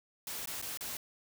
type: noise with dropouts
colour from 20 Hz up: white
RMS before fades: -40 dBFS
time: 0.27-0.97 s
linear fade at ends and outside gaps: 2 ms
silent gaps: 0.458-0.473 / 0.616-0.624 / 0.774-0.808 s
effects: none